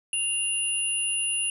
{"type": "tone pair together", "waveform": "sine", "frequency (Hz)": [2794, 10003], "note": ["F7", "D#9"], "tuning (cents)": [0, 8], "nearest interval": "octave + minor seventh", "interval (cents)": 2208, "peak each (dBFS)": -27, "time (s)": [0.13, 1.5], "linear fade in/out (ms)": 2, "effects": []}